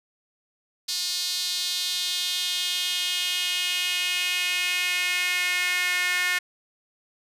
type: tone with high-pass filter sweep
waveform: sawtooth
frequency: 359.6 Hz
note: F#4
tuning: 49 cents flat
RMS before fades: -26 dBFS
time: 0.88-6.39 s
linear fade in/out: 10 ms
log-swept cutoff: 4400 to 1900 Hz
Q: 3.2
effects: resampled to 32000 Hz